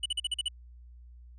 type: tone bursts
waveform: square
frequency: 2960 Hz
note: F#7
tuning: in tune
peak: -28 dBFS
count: 7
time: 0.03-0.484 s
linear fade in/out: 5 ms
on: 28 ms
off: 43 ms
effects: added 60 Hz sine -48 dBFS peak until 1.38 s + resampled to 22050 Hz